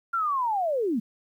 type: linear sweep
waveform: sine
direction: down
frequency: 1400 to 200 Hz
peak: -23 dBFS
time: 0.13-1 s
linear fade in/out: 10 ms
effects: 10-bit